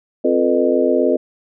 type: harmonic tone with a mistuned harmonic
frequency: 87.31 Hz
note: F2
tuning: in tune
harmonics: 3 / 4 / 5 / 6 / 7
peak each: -19 / -19 / -19 / -19 / -19 dBFS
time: 0.24-1.17 s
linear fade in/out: 10 ms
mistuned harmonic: 6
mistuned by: -100 cents
effects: none